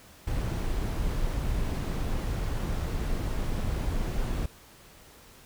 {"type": "noise", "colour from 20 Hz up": "brown", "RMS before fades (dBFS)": -29, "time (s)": [0.27, 4.46], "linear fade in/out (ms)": 5, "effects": ["pink hiss -53 dBFS RMS until 5.45 s"]}